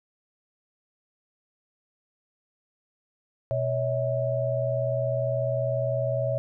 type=tone cluster; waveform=sine; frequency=124.3 / 561 / 641 Hz; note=B2 / C#5 / E5; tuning=+12 / +21 / -49 cents; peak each=-28 dBFS; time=3.51-6.38 s; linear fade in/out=0 ms; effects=none